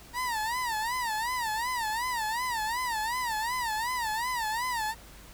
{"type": "tone with vibrato", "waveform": "30% pulse", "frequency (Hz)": 932.3, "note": "A#5", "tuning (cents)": 0, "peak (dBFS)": -26, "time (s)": [0.13, 4.95], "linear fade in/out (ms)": 50, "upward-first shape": "sine", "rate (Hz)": 2.7, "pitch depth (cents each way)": 150, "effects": ["added 50 Hz sine -52 dBFS peak until 5.33 s", "pink hiss -51 dBFS RMS until 5.33 s"]}